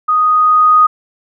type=tone with level ramp; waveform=sine; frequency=1244 Hz; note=D#6; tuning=1 cent flat; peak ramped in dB=-9 to -4 dBFS; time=0.08-0.87 s; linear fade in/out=10 ms; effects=none